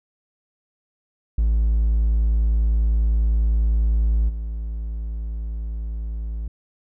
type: tone with level steps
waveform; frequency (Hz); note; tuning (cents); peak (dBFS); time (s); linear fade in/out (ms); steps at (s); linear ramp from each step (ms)
triangle; 55; A1; 0; -13 / -23; 1.38-6.48; 5; 4.28; 20
effects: tanh soft clip ceiling -9 dBFS